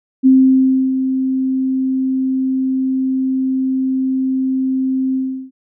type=tone with ADSR envelope; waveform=sine; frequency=262.4 Hz; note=C4; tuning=5 cents sharp; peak=-5 dBFS; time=0.23-5.51 s; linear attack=32 ms; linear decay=660 ms; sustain=-9 dB; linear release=360 ms; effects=none